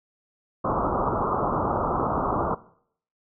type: low-pass noise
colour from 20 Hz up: white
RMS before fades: -25 dBFS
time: 0.64-2.55 s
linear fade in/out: 10 ms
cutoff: 1300 Hz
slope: 96 dB/octave
effects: noise-tail reverb RT60 0.6 s tail -18 dB re dry

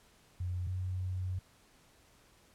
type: tone pair in turn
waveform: sine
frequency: 89.9 / 92.21 Hz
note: F#2 / F#2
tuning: -49 / -5 cents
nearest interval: unison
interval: 44 cents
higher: second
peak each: -33 / -33 dBFS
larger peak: neither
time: 0.4-0.67 / 0.67-1.39 s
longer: second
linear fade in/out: 5 ms
effects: pink hiss -64 dBFS RMS until 2.54 s + low-pass 12000 Hz 12 dB/octave

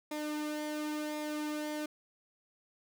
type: tone with flanger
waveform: sawtooth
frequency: 301.8 Hz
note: D4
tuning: 47 cents sharp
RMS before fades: -37 dBFS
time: 0.11-1.86 s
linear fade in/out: 5 ms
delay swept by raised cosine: 0.67 to 2.57 ms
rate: 0.94 Hz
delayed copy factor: -0.55
effects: none

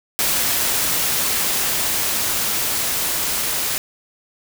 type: noise with level ramp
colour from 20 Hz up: white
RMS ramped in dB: -19 to -22 dBFS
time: 0.19-3.78 s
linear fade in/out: 0 ms
effects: none

